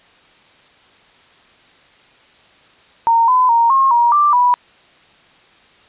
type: tone with pitch steps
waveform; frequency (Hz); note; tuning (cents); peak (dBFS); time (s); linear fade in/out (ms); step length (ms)
sine; 921 / 1011 / 930 / 1075 / 948 / 1178 / 981; A#5 / B5 / A#5 / C6 / A#5 / D6 / B5; -21 / +40 / -4 / +47 / +29 / +5 / -12; -9; 3.07-4.54; 0; 210
effects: white hiss -49 dBFS RMS until 5.88 s + resampled to 8000 Hz